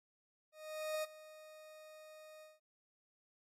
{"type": "tone with ADSR envelope", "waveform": "40% pulse", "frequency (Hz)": 620, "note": "D#5", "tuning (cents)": -6, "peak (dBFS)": -35, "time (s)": [0.52, 2.6], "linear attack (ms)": 510, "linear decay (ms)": 25, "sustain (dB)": -18, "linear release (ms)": 180, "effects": ["AAC 48 kbps"]}